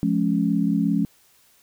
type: chord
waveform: sine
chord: Db major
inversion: first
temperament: equal with one note detuned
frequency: 174.61 / 211.8 / 277.2 Hz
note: F3 / Ab3 / Db4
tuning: 0 / +34 / 0 cents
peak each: -23 / -22 / -23 dBFS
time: 0.03-1.05 s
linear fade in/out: 0 ms
effects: white hiss -58 dBFS RMS until 1.62 s